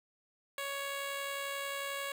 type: tone with amplitude modulation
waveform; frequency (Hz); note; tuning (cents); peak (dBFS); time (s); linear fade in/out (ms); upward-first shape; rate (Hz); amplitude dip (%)
10% pulse; 557; C#5; +8; -27; 0.58-2.12; 2; sine; 71.2; 25
effects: none